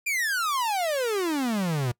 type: exponential sweep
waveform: 45% pulse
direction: down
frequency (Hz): 2443 to 116.54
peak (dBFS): -24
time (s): 0.06-1.92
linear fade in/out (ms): 10
effects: noise-tail reverb RT60 0.1 s tail -24 dB re dry